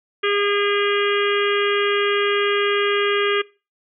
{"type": "harmonic tone with a mistuned harmonic", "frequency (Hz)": 407, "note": "G#4", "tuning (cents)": -35, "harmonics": [1, 3, 4, 5, 6, 7, 8], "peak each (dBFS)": [-20, -25, -26, -27, -28, -28, -29], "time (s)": [0.23, 3.42], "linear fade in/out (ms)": 10, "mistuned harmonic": 6, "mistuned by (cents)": -19, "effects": ["noise-tail reverb RT60 0.3 s tail -21 dB re dry"]}